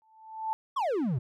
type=tone with exponential growth; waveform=sine; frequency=880 Hz; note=A5; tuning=in tune; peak=-25 dBFS; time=0.02-0.53 s; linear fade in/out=0 ms; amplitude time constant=110 ms
type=exponential sweep; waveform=triangle; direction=down; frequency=1174.7 to 111.8 Hz; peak=-24 dBFS; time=0.76-1.19 s; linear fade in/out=10 ms
effects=none